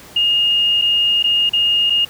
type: tone with dropouts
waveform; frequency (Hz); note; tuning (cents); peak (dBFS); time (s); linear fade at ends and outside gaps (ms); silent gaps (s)
sine; 2843; F7; +30; -12; 0.16-2.05; 5; 0.815-0.82 / 1.227-1.24 / 1.494-1.533 / 1.899-1.903
effects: pink hiss -40 dBFS RMS until 2.09 s + high-pass 60 Hz 12 dB/octave